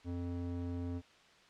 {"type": "tone with band-pass filter", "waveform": "square", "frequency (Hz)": 87.31, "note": "F2", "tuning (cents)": 0, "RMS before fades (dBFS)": -39, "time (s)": [0.04, 1.02], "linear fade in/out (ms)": 50, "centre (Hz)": 220, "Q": 1.2, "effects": ["white hiss -62 dBFS RMS until 1.49 s", "low-pass 4000 Hz 12 dB/octave"]}